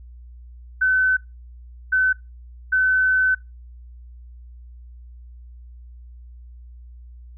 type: tone bursts at uneven times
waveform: sine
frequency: 1518 Hz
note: F#6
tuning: 44 cents sharp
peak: -15 dBFS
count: 3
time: 0.81-1.17 / 1.92-2.13 / 2.72-3.35 s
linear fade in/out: 10 ms
effects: noise-tail reverb RT60 0.2 s tail -20 dB re dry + added 60 Hz sine -39 dBFS peak until 7.37 s